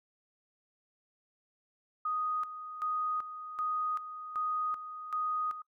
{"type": "tone with tremolo", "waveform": "sine", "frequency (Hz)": 1244.5, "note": "D#6", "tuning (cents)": 0, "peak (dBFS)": -30, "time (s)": [2.05, 5.62], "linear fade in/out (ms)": 5, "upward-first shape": "square", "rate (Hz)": 1.3, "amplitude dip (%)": 70, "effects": ["noise-tail reverb RT60 0.1 s tail -21 dB re dry"]}